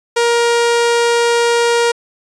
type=tone; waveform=sawtooth; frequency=471.2 Hz; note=A#4; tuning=19 cents sharp; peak=-7 dBFS; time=0.16-1.92 s; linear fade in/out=10 ms; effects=resampled to 22050 Hz